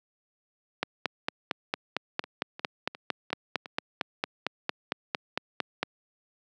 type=two click trains; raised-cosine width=0.3 ms; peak=-10 / -24 dBFS; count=23 / 6; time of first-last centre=0.83-5.83 / 2.24-4.013 s; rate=4.4 / 2.82 Hz; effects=high-pass 200 Hz 12 dB/octave